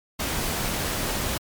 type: noise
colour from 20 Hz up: pink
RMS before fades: -27 dBFS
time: 0.19-1.38 s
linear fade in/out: 10 ms
effects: MP3 96 kbps